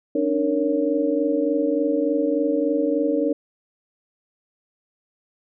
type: tone cluster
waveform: sine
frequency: 278.2 / 301.6 / 466.1 / 558 Hz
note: C#4 / D4 / A#4 / C#5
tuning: +6 / +46 / 0 / +11 cents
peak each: -26 / -22 / -24 / -25 dBFS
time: 0.15-3.33 s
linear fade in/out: 5 ms
effects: none